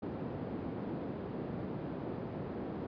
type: band-pass noise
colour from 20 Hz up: white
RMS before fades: -40 dBFS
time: 0.02-2.87 s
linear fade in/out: 10 ms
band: 110 to 360 Hz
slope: 12 dB/octave
effects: resampled to 11025 Hz